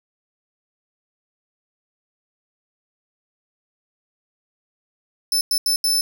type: tone bursts at uneven times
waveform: sawtooth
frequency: 5274 Hz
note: E8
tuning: in tune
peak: -14 dBFS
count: 4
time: 5.32-5.41 / 5.51-5.58 / 5.66-5.76 / 5.84-6.01 s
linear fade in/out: 2 ms
effects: none